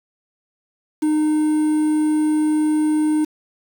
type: tone with quantisation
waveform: triangle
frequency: 306.4 Hz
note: D#4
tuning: 27 cents flat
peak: -13 dBFS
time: 1.02-3.25 s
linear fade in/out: 10 ms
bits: 6
effects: none